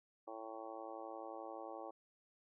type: harmonic tone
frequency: 111.4 Hz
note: A2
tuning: 22 cents sharp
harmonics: 3 / 4 / 5 / 6 / 7 / 8 / 9 / 10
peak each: -53 / -55 / -51 / -56 / -51 / -57 / -61 / -56 dBFS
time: 0.27-1.91 s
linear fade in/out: 10 ms
effects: none